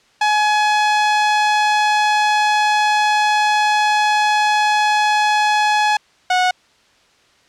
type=tone pair in turn; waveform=sawtooth; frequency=844 / 732.9 Hz; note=G#5 / F#5; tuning=+28 / -17 cents; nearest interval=major second; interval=245 cents; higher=first; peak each=-9 dBFS; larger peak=neither; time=0.21-5.97 / 6.3-6.51 s; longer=first; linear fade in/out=5 ms; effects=white hiss -54 dBFS RMS until 7.48 s + low-pass 5000 Hz 12 dB/octave